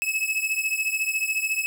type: beating tone pair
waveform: 45% pulse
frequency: 2579 / 2593 Hz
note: E7 / E7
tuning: -39 / -29 cents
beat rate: 14 Hz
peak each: -26 / -27 dBFS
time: 0.02-1.66 s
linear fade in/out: 0 ms
effects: none